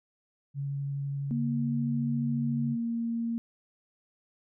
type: tone with vibrato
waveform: sine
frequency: 140 Hz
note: C#3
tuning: 18 cents sharp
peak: -30 dBFS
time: 0.54-2.77 s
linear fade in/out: 50 ms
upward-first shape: triangle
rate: 12 Hz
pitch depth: 10 cents each way
type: tone with pitch glide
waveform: sine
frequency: 234.3 to 231.5 Hz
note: A#3 to A#3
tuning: +9 to -12 cents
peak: -28 dBFS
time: 1.31-3.38 s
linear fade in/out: 0 ms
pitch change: -21 cents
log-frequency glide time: 2.31-3.07 s
effects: none